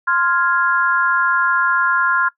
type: chord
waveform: sine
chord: F minor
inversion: second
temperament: equal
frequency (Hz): 1046.5 / 1396.9 / 1661.2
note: C6 / F6 / Ab6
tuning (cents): 0 / 0 / 0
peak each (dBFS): -19 / -16 / -20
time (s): 0.07-2.29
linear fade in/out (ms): 10
effects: noise-tail reverb RT60 0.1 s tail -20 dB re dry